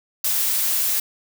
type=noise; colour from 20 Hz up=blue; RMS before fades=-21 dBFS; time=0.24-1 s; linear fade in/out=5 ms; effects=none